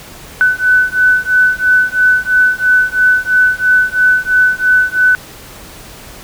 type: beating tone pair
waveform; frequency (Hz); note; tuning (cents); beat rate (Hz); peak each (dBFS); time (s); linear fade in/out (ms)
sine; 1500 / 1503; F#6 / F#6; +23 / +27; 3; -11; 0.41-5.15; 0
effects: pink hiss -34 dBFS RMS until 6.23 s